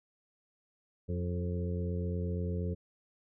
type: harmonic tone with a mistuned harmonic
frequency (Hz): 88.4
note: F2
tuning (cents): +22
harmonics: 1 / 2 / 3 / 4 / 5 / 6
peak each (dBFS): -33 / -37 / -47 / -46 / -41 / -47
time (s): 1.08-2.75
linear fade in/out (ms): 20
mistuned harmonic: 5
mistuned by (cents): -18
effects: none